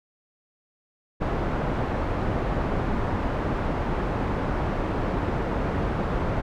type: low-pass noise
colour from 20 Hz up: pink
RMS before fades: -26 dBFS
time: 1.2-6.42 s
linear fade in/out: 20 ms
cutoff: 1200 Hz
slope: 12 dB/octave
effects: none